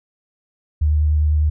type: tone with vibrato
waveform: sine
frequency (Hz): 75.8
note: D#2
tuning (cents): -45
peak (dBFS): -13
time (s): 0.81-1.5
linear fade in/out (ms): 10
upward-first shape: sine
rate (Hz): 10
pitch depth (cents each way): 16
effects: none